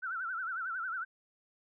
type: tone with vibrato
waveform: sine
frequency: 1428 Hz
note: F6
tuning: 38 cents sharp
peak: -34 dBFS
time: 0.02-1.05 s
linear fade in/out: 20 ms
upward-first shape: sine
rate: 11 Hz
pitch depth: 140 cents each way
effects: none